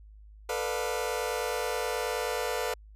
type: chord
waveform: sawtooth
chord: B half-diminished seventh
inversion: third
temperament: just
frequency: 444.5 / 493.9 / 592.7 / 711.2 Hz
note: A4 / B4 / D5 / F5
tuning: +18 / 0 / +16 / +31 cents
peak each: -30 / -29 / -33 / -33 dBFS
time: 0.49-2.74 s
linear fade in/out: 5 ms
effects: added 52 Hz sine -48 dBFS peak until 2.95 s + resampled to 32000 Hz